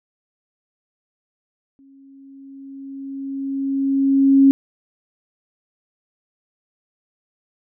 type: tone with exponential growth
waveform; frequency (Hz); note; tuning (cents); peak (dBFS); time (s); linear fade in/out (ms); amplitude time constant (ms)
sine; 272.9; C#4; -27; -7; 1.79-4.51; 0; 590
effects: none